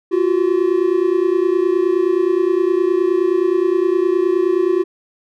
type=tone pair together; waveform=triangle; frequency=346.9 / 376.5 Hz; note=F4 / F#4; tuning=-12 / +30 cents; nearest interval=minor second; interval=142 cents; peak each=-14 dBFS; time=0.11-4.84 s; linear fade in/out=20 ms; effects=none